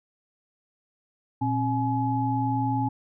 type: tone cluster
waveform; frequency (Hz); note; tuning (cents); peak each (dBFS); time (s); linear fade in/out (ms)
sine; 118.7 / 268 / 847; A#2 / C4 / G#5; +32 / +42 / +34; -27; 1.41-2.89; 10
effects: none